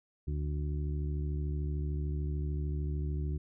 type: harmonic tone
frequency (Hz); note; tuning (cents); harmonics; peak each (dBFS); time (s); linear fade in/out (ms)
73.42; D2; 0; 1 / 2 / 3 / 4 / 5; -32 / -37 / -52 / -46 / -47; 0.27-3.38; 10
effects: none